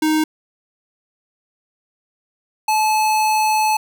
square tone pair in turn, 311.1 / 863.3 Hz, D#4 / A5, 0 / -33 cents, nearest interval octave + tritone, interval 1767 cents, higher second, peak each -15 dBFS, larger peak neither, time 0.02-0.24 / 2.68-3.77 s, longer second, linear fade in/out 5 ms, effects none

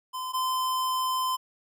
square tone pair in turn, 1025 / 1029 Hz, C6 / C6, -36 / -29 cents, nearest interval unison, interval 7 cents, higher second, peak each -32 / -26 dBFS, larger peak second, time 0.13-0.33 / 0.33-1.37 s, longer second, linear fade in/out 20 ms, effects none

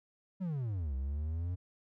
triangle exponential two-way sweep, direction down then up, 196 to 64.8 to 91.9 Hz, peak -31 dBFS, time 0.4-1.56 s, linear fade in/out 20 ms, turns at 0.95 s, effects none

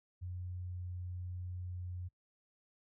sine tone, 89.9 Hz, F#2, 49 cents flat, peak -40 dBFS, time 0.21-2.09 s, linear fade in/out 20 ms, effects noise-tail reverb RT60 0.1 s tail -19 dB re dry

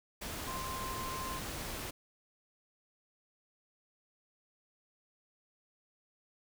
sine tone in noise, 1046.5 Hz, C6, in tune, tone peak -40 dBFS, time 0.47-1.39 s, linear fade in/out 10 ms, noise pink, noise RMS -41 dBFS, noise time 0.21-1.91 s, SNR -2 dB, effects none

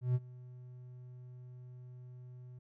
triangle tone with ADSR envelope, 124.9 Hz, B2, 20 cents sharp, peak -24 dBFS, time 0.01-2.59 s, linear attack 140 ms, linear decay 39 ms, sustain -22 dB, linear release 7 ms, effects none

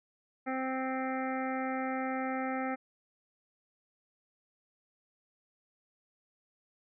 harmonic tone, 261.6 Hz, C4, in tune, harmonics 1 / 2 / 3 / 5 / 6 / 7 / 8 / 9, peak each -35 / -39 / -37 / -41 / -48 / -45 / -44 / -51 dBFS, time 0.46-2.76 s, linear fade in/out 20 ms, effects none

